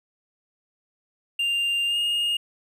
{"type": "tone with pitch glide", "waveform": "triangle", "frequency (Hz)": [2794, 2844], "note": ["F7", "F7"], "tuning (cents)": [0, 31], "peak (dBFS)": -20, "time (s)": [1.39, 2.37], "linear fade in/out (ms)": 5, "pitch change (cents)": 31, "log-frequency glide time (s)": [1.87, 1.97], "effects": []}